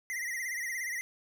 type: tone with vibrato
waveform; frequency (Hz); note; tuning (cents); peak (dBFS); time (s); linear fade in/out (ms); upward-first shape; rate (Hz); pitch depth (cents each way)
square; 1975.5; B6; 0; -34; 0.1-1.01; 0; sine; 17; 100
effects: none